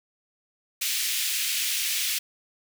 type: high-pass noise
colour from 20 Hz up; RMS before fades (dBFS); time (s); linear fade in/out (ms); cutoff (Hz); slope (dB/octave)
pink; -27; 0.81-2.19; 10; 2300; 24
effects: none